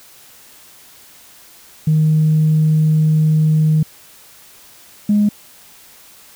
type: tone pair in turn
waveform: sine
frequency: 155.56 / 207.6 Hz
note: D#3 / G#3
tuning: 0 / 0 cents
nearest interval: perfect fourth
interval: 500 cents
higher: second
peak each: -9 dBFS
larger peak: neither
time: 1.87-3.83 / 5.09-5.29 s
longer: first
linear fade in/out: 5 ms
effects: tanh soft clip ceiling -6 dBFS + white hiss -44 dBFS RMS until 6.35 s